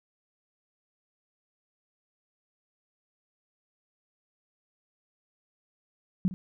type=tone with echo; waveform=sine; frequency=185 Hz; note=F#3; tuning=in tune; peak=-21 dBFS; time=6.25-6.28 s; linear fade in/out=0 ms; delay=60 ms; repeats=1; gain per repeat=-14 dB; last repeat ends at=6.34 s; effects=none